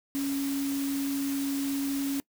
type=tone in noise; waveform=sine; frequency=277.2 Hz; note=C#4; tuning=in tune; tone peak=-27 dBFS; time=0.15-2.2 s; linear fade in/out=0 ms; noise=white; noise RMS=-39 dBFS; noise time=0.15-2.2 s; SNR=+9 dB; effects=noise-tail reverb RT60 0.1 s tail -23 dB re dry